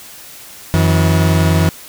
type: tone pair together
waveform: 40% pulse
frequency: 90.2 / 160.85 Hz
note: F#2 / E3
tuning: -44 / -42 cents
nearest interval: minor seventh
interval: 1002 cents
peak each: -12 dBFS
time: 0.74-1.69 s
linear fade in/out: 0 ms
effects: white hiss -36 dBFS RMS until 1.88 s

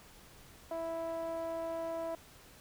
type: tone with low-pass filter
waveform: 5% pulse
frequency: 329.6 Hz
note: E4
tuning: in tune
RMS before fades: -38 dBFS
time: 0.71-2.15 s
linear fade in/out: 2 ms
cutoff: 730 Hz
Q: 4
effects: pink hiss -57 dBFS RMS until 2.6 s

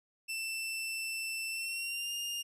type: tone with pitch glide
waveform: sawtooth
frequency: 2668 to 2817 Hz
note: E7 to F7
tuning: +20 to +14 cents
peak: -32 dBFS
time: 0.28-2.43 s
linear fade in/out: 20 ms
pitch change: +94 cents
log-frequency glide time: 1.5-2.14 s
effects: resampled to 32000 Hz

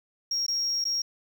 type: tone with dropouts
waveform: sine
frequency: 5588 Hz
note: F8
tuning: in tune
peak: -23 dBFS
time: 0.31-1.02 s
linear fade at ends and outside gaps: 5 ms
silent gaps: 0.465-0.481 / 0.842-0.852 s
effects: tanh soft clip ceiling -23 dBFS + 9-bit

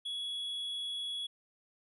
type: tone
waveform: triangle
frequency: 3364 Hz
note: G#7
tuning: 22 cents sharp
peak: -34 dBFS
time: 0.05-1.27 s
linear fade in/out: 10 ms
effects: resampled to 32000 Hz

